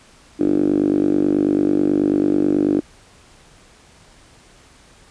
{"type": "tone with band-pass filter", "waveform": "5% pulse", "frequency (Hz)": 49.19, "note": "G1", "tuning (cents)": 7, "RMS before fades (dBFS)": -17, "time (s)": [0.39, 2.81], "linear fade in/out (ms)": 20, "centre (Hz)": 310, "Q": 6.5, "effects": ["pink hiss -49 dBFS RMS until 5.1 s", "resampled to 22050 Hz"]}